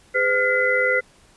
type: tone cluster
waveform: sine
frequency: 410.7 / 508 / 1413 / 2026 Hz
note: G#4 / B4 / F6 / B6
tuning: -19 / +49 / +20 / +44 cents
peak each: -29 / -21 / -23 / -20 dBFS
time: 0.14-1.01 s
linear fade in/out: 20 ms
effects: pink hiss -54 dBFS RMS until 1.36 s + resampled to 24000 Hz